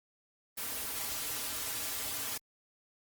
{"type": "noise with comb filter", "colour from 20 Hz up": "white", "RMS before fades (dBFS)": -37, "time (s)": [0.57, 2.38], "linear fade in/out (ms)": 10, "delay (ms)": 5.5, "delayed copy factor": -1, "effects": ["Opus 24 kbps"]}